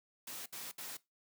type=noise bursts; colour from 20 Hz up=white; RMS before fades=-45 dBFS; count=3; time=0.27-0.97 s; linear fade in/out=5 ms; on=190 ms; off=65 ms; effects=noise-tail reverb RT60 0.2 s tail -20 dB re dry + high-pass 150 Hz 12 dB/octave